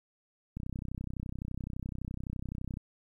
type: click train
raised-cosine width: 5 ms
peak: -25 dBFS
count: 71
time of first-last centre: 0.57-2.771 s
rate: 31.8 Hz
effects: 11-bit